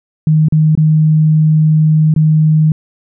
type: tone with dropouts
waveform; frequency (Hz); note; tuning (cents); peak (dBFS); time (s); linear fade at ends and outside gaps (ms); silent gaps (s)
sine; 155.56; D#3; 0; -6; 0.27-2.72; 2; 0.485-0.523 / 0.752-0.775 / 2.14-2.162
effects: none